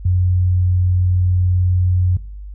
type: tone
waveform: sine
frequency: 90.7 Hz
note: F#2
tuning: 34 cents flat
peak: -12 dBFS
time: 0.05-2.17 s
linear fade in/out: 5 ms
effects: noise-tail reverb RT60 0.5 s tail -18 dB re dry + added 50 Hz sine -29 dBFS peak until 2.54 s